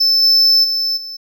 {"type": "tone with level steps", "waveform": "triangle", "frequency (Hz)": 5274, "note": "E8", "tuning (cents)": 0, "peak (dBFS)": [-9, -7, -14, -25], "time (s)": [0, 1.17], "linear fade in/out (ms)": 10, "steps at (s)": [0.22, 0.63, 0.96], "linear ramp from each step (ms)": 20, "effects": []}